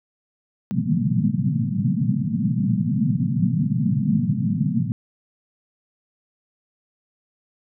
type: band-pass noise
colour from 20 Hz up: white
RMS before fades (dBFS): -21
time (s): 0.71-4.92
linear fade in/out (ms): 0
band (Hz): 110 to 240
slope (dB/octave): 96
effects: none